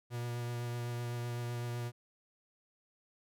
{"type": "tone with vibrato", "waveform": "45% pulse", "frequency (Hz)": 120, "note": "B2", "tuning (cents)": -49, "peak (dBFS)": -36, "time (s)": [0.1, 1.92], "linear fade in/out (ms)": 50, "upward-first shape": "triangle", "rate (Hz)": 7.9, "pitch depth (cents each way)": 18, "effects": []}